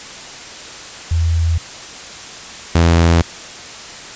sine / sawtooth tone pair in turn, 82.9 / 84.01 Hz, E2 / E2, +10 / +33 cents, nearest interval unison, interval 23 cents, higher second, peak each -12 / -5 dBFS, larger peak second, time 1.11-1.58 / 2.75-3.22 s, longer neither, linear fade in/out 5 ms, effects white hiss -32 dBFS RMS until 4.15 s + resampled to 16000 Hz

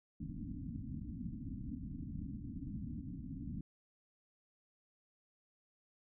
white low-pass noise, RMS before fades -44 dBFS, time 0.2-3.61 s, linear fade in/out 5 ms, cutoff 290 Hz, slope 96 dB/octave, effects none

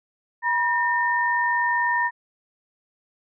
sine tone pair together, 964 / 1819.8 Hz, B5 / A#6, -42 / -42 cents, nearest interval major seventh, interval 1100 cents, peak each -22 dBFS, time 0.42-2.11 s, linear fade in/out 50 ms, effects none

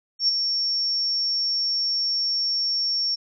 sine tone with ADSR envelope, 5480 Hz, F8, 34 cents flat, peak -15 dBFS, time 0.19-3.16 s, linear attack 92 ms, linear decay 18 ms, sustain -6 dB, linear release 19 ms, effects none

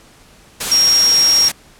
sine tone in noise, 5588 Hz, F8, in tune, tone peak -9 dBFS, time 0.71-1.49 s, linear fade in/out 10 ms, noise white, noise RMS -20 dBFS, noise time 0.6-1.52 s, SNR +8 dB, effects pink hiss -46 dBFS RMS until 1.79 s + low-pass 11000 Hz 12 dB/octave

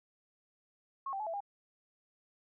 sine tone with pitch steps, 1088 / 781 / 854 / 664 / 807 Hz, C#6 / G5 / G#5 / E5 / G#5, -33 / -7 / +48 / +12 / -50 cents, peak -35 dBFS, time 1.06-1.405 s, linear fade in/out 5 ms, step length 69 ms, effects none

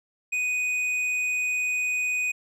sine tone with hard clipping, 2489 Hz, D#7, in tune, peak -25 dBFS, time 0.32-2.32 s, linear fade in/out 10 ms, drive 6 dB, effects none

